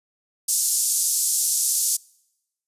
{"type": "band-pass noise", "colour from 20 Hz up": "white", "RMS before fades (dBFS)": -22, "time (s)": [0.48, 1.97], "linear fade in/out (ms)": 10, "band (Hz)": [5800, 11000], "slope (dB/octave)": 24, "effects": ["noise-tail reverb RT60 0.9 s tail -26 dB re dry", "resampled to 32000 Hz"]}